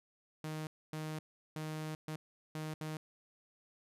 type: tone bursts at uneven times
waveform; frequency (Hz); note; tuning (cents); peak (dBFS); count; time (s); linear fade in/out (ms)
sawtooth; 155.56; D#3; 0; -35; 6; 0.44-0.67 / 0.93-1.19 / 1.56-1.95 / 2.08-2.16 / 2.55-2.74 / 2.81-2.97; 2
effects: resampled to 32000 Hz